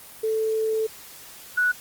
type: tone pair in turn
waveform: sine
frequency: 440 / 1473.6 Hz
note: A4 / F#6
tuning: 0 / -7 cents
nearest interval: octave + major sixth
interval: 2093 cents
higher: second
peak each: -21 / -18 dBFS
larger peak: second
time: 0.23-0.87 / 1.57-1.72 s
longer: first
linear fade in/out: 10 ms
effects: white hiss -44 dBFS RMS until 1.8 s + Opus 24 kbps